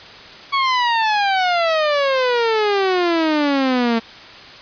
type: exponential sweep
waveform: sawtooth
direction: down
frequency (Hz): 1121 to 224.9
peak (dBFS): -11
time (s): 0.52-4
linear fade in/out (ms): 20
effects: white hiss -38 dBFS RMS until 4.61 s + resampled to 11025 Hz